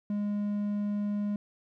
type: tone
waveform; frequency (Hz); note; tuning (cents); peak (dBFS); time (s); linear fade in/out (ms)
triangle; 206; G#3; -14; -26; 0.1-1.36; 2
effects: none